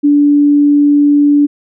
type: tone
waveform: sine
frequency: 290 Hz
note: D4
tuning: 22 cents flat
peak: -5 dBFS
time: 0.03-1.47 s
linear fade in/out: 20 ms
effects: none